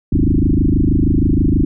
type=tone with frequency modulation; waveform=sine; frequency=111.5 Hz; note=A2; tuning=23 cents sharp; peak=-10 dBFS; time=0.12-1.65 s; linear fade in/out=5 ms; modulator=26.3 Hz; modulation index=7.9; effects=none